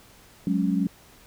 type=chord; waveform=sine; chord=F# suspended second; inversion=none; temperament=equal; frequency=185 / 207.7 / 277.2 Hz; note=F#3 / G#3 / C#4; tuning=0 / 0 / 0 cents; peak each=-24 / -26 / -26 dBFS; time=0.47-0.87 s; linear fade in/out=2 ms; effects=pink hiss -53 dBFS RMS until 1.26 s